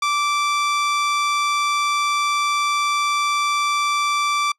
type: tone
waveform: sawtooth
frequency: 1168 Hz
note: D6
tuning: 10 cents flat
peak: -14 dBFS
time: 0.02-4.52 s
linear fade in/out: 5 ms
effects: noise-tail reverb RT60 0.1 s tail -26 dB re dry + low-pass 7000 Hz 12 dB/octave